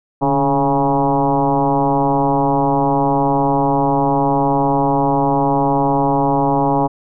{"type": "tone with frequency modulation", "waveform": "sine", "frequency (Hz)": 554.4, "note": "C#5", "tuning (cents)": 0, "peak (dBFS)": -12, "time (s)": [0.21, 6.88], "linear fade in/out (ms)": 20, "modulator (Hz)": 136, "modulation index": 3.1, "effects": []}